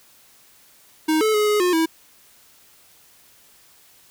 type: tone with pitch steps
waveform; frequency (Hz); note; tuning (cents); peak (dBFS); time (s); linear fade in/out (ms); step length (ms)
square; 313.3 / 434.2 / 421.5 / 419.1 / 358.7 / 324.5; D#4 / A4 / G#4 / G#4 / F4 / E4; +12 / -23 / +26 / +16 / +46 / -27; -17; 1.08-1.86; 10; 130
effects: white hiss -53 dBFS RMS until 4.1 s